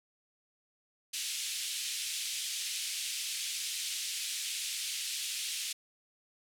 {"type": "band-pass noise", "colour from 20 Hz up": "pink", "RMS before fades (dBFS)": -37, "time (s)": [1.13, 5.73], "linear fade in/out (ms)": 10, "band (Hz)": [2700, 11000], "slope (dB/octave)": 24, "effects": []}